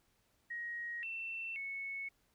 sine tone with pitch steps, 1886 / 2686 / 2205 Hz, A#6 / E7 / C#7, +20 / +32 / -10 cents, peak -39 dBFS, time 0.5-2.09 s, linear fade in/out 10 ms, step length 530 ms, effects pink hiss -75 dBFS RMS until 2.34 s

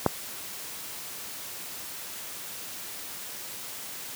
click, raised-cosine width 1 ms, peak -5 dBFS, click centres 0.063 s, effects white hiss -39 dBFS RMS until 4.15 s + high-pass 80 Hz 12 dB/octave

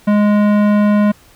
sine tone with tanh clipping, 207.7 Hz, G#3, in tune, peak -11 dBFS, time 0.07-1.12 s, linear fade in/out 10 ms, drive 17 dB, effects pink hiss -47 dBFS RMS until 1.35 s

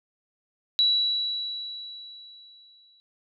sine tone with exponential decay, 3922 Hz, B7, 13 cents flat, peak -17 dBFS, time 0.79-3 s, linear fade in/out 0 ms, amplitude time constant 480 ms, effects none

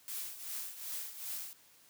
blue noise with tremolo, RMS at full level -39 dBFS, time 0.08-1.53 s, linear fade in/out 0 ms, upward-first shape triangle, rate 2.6 Hz, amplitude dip 75%, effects white hiss -63 dBFS RMS until 1.89 s + high-pass 60 Hz 12 dB/octave

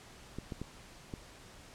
clicks, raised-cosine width 3 ms, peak -26 dBFS, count 4, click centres 0.386 / 0.522 / 0.616 / 1.138 s, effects pink hiss -54 dBFS RMS until 1.74 s + low-pass 9000 Hz 12 dB/octave

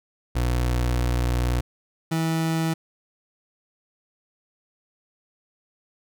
30% pulse tone pair in turn, 60.8 / 162.32 Hz, B1 / E3, -26 / -26 cents, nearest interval octave + perfect fourth, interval 1700 cents, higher second, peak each -18 / -19 dBFS, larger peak first, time 0.35-1.61 / 2.11-2.74 s, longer first, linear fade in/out 10 ms, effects none

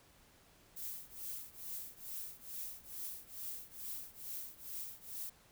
violet noise with tremolo, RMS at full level -42 dBFS, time 0.76-5.3 s, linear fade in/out 10 ms, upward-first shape triangle, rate 2.3 Hz, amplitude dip 95%, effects pink hiss -65 dBFS RMS until 5.51 s

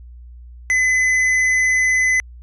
triangle tone with hard clipping, 2021 Hz, B6, 39 cents sharp, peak -15 dBFS, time 0.7-2.2 s, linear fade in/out 0 ms, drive 10 dB, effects added 60 Hz sine -36 dBFS peak until 2.42 s + resampled to 32000 Hz

